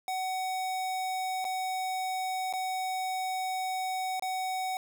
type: tone with dropouts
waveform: square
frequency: 750 Hz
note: F#5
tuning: 23 cents sharp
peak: -31 dBFS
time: 0.08-4.77 s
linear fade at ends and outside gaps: 1 ms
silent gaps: 1.444-1.45 / 2.527-2.536 / 4.196-4.223 s
effects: none